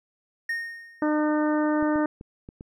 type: tone with exponential decay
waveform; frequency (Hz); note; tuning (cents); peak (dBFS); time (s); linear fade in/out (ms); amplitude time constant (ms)
triangle; 1847; A#6; -16; -22; 0.49-1.23; 5; 160
type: harmonic tone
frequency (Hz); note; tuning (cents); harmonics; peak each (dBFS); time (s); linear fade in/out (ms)
302.9; D#4; -46; 1 / 2 / 3 / 4 / 5 / 6; -22 / -28 / -32 / -34 / -36 / -38; 1.02-2.06; 2
type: clicks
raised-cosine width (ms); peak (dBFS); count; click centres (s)
3; -27; 5; 1.826 / 1.958 / 2.211 / 2.489 / 2.609
effects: none